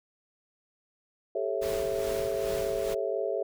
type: chord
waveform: sine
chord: A dominant seventh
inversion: third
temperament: just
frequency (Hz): 396 / 440 / 550 / 660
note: G4 / A4 / C#5 / E5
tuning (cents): +18 / 0 / -14 / +2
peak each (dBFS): -33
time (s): 1.35-3.43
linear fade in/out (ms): 5
type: noise with tremolo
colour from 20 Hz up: pink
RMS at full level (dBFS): -38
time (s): 1.61-2.95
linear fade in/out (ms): 20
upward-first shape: sine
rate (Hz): 2.4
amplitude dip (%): 50
effects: none